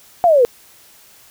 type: linear sweep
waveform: sine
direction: down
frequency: 726 to 458.1 Hz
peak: -8 dBFS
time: 0.24-0.45 s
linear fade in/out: 0 ms
effects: white hiss -47 dBFS RMS until 1.3 s